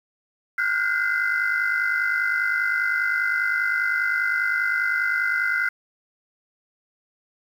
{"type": "tone cluster", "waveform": "sine", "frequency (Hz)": [1415, 1465, 1570, 2048], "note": ["F6", "F#6", "G6", "C7"], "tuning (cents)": [22, -18, 2, -38], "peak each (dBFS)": -25, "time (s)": [0.58, 5.69], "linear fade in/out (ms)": 5, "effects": ["tanh soft clip ceiling -13 dBFS", "8-bit"]}